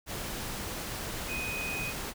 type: tone in noise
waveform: sine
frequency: 2500 Hz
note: D#7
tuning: 8 cents sharp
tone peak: -34 dBFS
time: 1.27-1.94 s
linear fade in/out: 50 ms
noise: pink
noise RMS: -37 dBFS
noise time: 0.06-2.14 s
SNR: 0 dB
effects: none

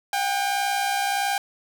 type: tone pair together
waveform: sawtooth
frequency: 737.5 / 799 Hz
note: F#5 / G5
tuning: -6 / +33 cents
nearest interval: minor second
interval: 139 cents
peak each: -26 / -19 dBFS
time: 0.13-1.38 s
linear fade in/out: 2 ms
effects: none

